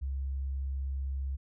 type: tone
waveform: sine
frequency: 67.6 Hz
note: C#2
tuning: 43 cents flat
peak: -31 dBFS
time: 0.01-1.37 s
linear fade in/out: 20 ms
effects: none